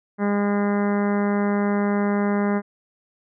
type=harmonic tone; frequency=203.5 Hz; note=G#3; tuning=35 cents flat; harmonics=1 / 2 / 3 / 4 / 5 / 6 / 7 / 8 / 9 / 10; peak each=-20 / -26 / -30 / -32 / -34 / -36 / -37 / -38 / -39 / -40 dBFS; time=0.18-2.62 s; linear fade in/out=50 ms; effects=none